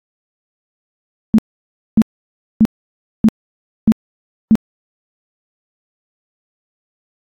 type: tone bursts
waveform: sine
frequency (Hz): 220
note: A3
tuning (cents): 0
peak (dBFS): -5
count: 6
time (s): 1.34-4.554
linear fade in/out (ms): 0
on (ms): 44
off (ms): 590
effects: AAC 48 kbps